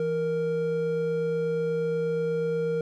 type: tone pair together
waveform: triangle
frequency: 164.83 / 466.2 Hz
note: E3 / A#4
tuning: 0 / 0 cents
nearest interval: octave + tritone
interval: 1800 cents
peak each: -30 / -23 dBFS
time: 0-2.81 s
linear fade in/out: 2 ms
effects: none